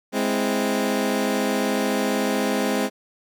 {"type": "chord", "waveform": "20% pulse", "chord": "Ab augmented", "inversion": "none", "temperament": "equal", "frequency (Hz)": [207.7, 261.6, 329.6], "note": ["Ab3", "C4", "E4"], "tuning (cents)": [0, 0, 0], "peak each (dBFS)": [-19, -19, -25], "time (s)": [0.12, 2.9], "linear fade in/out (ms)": 50, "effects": []}